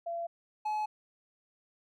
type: tone pair in turn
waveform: sine / triangle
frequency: 680 / 852.2 Hz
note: F5 / G#5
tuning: -46 / +44 cents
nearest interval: major third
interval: 390 cents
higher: second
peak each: -33 / -28 dBFS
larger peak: second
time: 0.06-0.27 / 0.65-0.86 s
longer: neither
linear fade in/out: 10 ms
effects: none